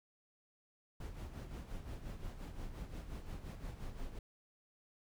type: noise with tremolo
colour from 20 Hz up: brown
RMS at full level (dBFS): -43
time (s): 1-4.19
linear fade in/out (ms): 5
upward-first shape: sine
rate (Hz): 5.7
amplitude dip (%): 60
effects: none